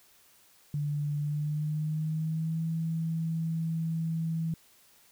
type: tone with pitch glide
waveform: sine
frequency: 146.83 to 162.92 Hz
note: D3 to E3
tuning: 0 to -20 cents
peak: -28 dBFS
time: 0.74-4.54 s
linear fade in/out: 2 ms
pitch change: +180 cents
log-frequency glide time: 1.18-2.63 s
effects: white hiss -61 dBFS RMS until 5.11 s